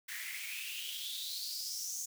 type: noise with high-pass filter sweep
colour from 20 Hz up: white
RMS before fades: -41 dBFS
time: 0.08-2.06 s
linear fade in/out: 10 ms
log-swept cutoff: 1800 to 6600 Hz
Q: 7
effects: none